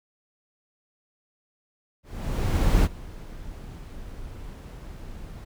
brown noise with ADSR envelope, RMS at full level -18 dBFS, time 2.03-5.45 s, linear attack 810 ms, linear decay 39 ms, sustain -21 dB, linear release 13 ms, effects none

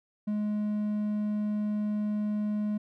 triangle tone, 210 Hz, G#3, 19 cents sharp, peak -25 dBFS, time 0.27-2.78 s, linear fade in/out 10 ms, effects none

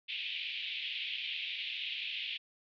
pink band-pass noise, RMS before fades -39 dBFS, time 0.08-2.38 s, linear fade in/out 20 ms, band 2400 to 3600 Hz, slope 48 dB/octave, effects none

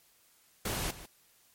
pink noise with echo, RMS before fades -34 dBFS, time 0.65-0.91 s, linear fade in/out 5 ms, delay 150 ms, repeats 1, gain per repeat -14 dB, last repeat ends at 1.06 s, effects white hiss -65 dBFS RMS until 1.54 s + MP3 64 kbps

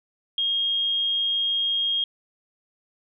sine tone, 3247 Hz, G#7, 40 cents flat, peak -21 dBFS, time 0.38-2.04 s, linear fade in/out 2 ms, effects none

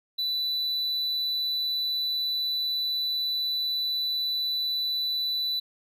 triangle tone, 3978 Hz, B7, 12 cents sharp, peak -24 dBFS, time 0.18-5.6 s, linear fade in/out 10 ms, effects none

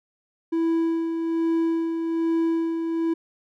triangle tone with tremolo, 329.6 Hz, E4, in tune, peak -17 dBFS, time 0.52-3.14 s, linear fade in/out 10 ms, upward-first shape sine, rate 1.2 Hz, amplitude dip 45%, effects none

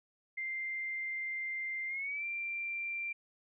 sine tone with pitch glide, 2093 to 2363 Hz, C7 to D7, 0 to +10 cents, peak -35 dBFS, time 0.37-3.13 s, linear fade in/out 10 ms, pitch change +210 cents, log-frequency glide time 1.87-2.25 s, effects none

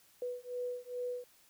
sine beating tone pair, 491.9 / 494.3 Hz, B4 / B4, -7 / +1 cents, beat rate 2.4 Hz, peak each -40 / -40 dBFS, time 0.22-1.24 s, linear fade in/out 2 ms, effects white hiss -65 dBFS RMS until 1.49 s

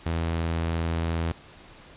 sawtooth tone, 82.7 Hz, E2, 6 cents sharp, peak -21 dBFS, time 0.06-1.32 s, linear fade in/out 0 ms, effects pink hiss -49 dBFS RMS until 1.96 s + resampled to 8000 Hz

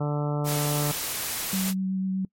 harmonic tone, 147.1 Hz, D3, 3 cents sharp, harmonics 1 / 2 / 3 / 4 / 5 / 6 / 7 / 8 / 9, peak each -25 / -33 / -34 / -34 / -38 / -39 / -44 / -43 / -41 dBFS, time 0-0.92 s, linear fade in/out 10 ms
white noise, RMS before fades -30 dBFS, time 0.44-1.74 s, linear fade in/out 50 ms
sine tone with vibrato, 189.4 Hz, F#3, 41 cents sharp, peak -24 dBFS, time 1.53-2.25 s, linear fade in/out 2 ms, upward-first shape triangle, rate 8.1 Hz, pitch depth 13 cents each way
effects noise-tail reverb RT60 0.1 s tail -24 dB re dry + MP3 64 kbps

